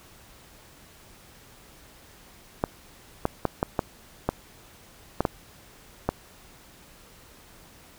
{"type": "clicks", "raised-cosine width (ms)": 1, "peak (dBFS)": -8, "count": 9, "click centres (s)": [2.639, 3.254, 3.453, 3.629, 3.792, 4.29, 5.206, 5.252, 6.09], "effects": ["pink hiss -52 dBFS RMS until 7.98 s"]}